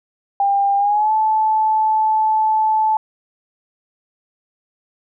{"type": "tone with pitch glide", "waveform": "sine", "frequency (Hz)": [798, 870.2], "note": ["G5", "A5"], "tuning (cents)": [31, -19], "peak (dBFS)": -13, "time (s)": [0.4, 2.97], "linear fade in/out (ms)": 2, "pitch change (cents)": 150, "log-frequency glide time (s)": [0.77, 1.12], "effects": []}